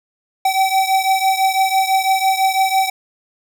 square beating tone pair, 765 / 771 Hz, G5 / G5, -42 / -29 cents, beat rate 6 Hz, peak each -16 / -19 dBFS, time 0.45-2.9 s, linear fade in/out 5 ms, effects none

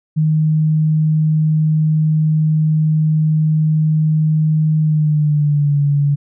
sine tone with pitch glide, 155.56 to 143.48 Hz, D#3 to D3, 0 to -40 cents, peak -11 dBFS, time 0.16-6.16 s, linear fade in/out 20 ms, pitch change -140 cents, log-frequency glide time 4.8-5.79 s, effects none

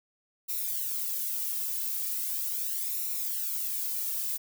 violet noise with flanger, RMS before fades -32 dBFS, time 0.48-4.38 s, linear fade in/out 20 ms, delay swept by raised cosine 0.62 to 2.12 ms, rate 0.39 Hz, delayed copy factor -0.65, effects none

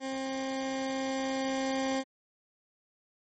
20% pulse tone with level ramp, 266.2 Hz, C4, 30 cents sharp, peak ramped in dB -28 to -23 dBFS, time 0-2.04 s, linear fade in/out 50 ms, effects MP3 32 kbps

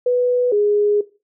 sine tone pair in turn, 493.9 / 414.2 Hz, B4 / G#4, 0 / -5 cents, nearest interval minor third, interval 305 cents, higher first, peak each -13 dBFS, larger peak neither, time 0.06-0.52 / 0.52-1.01 s, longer second, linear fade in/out 5 ms, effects noise-tail reverb RT60 0.3 s tail -17 dB re dry

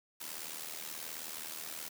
white noise with amplitude modulation, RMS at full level -40 dBFS, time 0.2-1.89 s, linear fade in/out 10 ms, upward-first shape sine, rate 78.8 Hz, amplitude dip 70%, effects high-pass 150 Hz 12 dB/octave

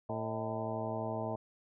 harmonic tone with a mistuned harmonic, 111.8 Hz, A2, 28 cents sharp, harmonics 1 / 2 / 3 / 4 / 5 / 6 / 7 / 8 / 9, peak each -41 / -42 / -45 / -43 / -47 / -39 / -44 / -44 / -48 dBFS, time 0.09-1.36 s, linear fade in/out 5 ms, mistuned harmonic 6, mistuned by -86 cents, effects none

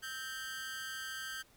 sawtooth tone with amplitude modulation, 1568 Hz, G6, in tune, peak -33 dBFS, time 0.02-1.43 s, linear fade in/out 20 ms, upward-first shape sine, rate 267 Hz, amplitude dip 80%, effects pink hiss -65 dBFS RMS until 1.56 s

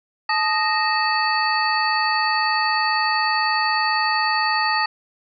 sine tone cluster, 869 / 1241 / 1863 / 2611 / 4495 Hz, A5 / D#6 / A#6 / E7 / C#8, -22 / -5 / -2 / -17 / +23 cents, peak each -22 / -24 / -23 / -29 / -25 dBFS, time 0.29-4.86 s, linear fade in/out 5 ms, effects none

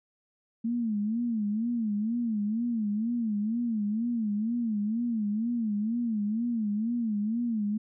sine tone with vibrato, 222.1 Hz, A3, 16 cents sharp, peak -26 dBFS, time 0.64-7.78 s, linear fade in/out 10 ms, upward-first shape sine, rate 2.1 Hz, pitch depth 140 cents each way, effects none

